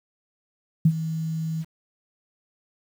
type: tone with ADSR envelope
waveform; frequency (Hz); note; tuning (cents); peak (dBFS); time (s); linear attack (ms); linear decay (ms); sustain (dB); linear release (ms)
sine; 160.6; E3; -45; -11; 0.85-1.65; 6; 61; -14; 43
effects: 8-bit